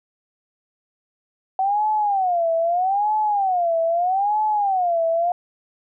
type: tone with vibrato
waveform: sine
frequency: 752 Hz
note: F#5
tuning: 28 cents sharp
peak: -17 dBFS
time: 1.59-5.32 s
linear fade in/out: 2 ms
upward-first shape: sine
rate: 0.79 Hz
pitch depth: 230 cents each way
effects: none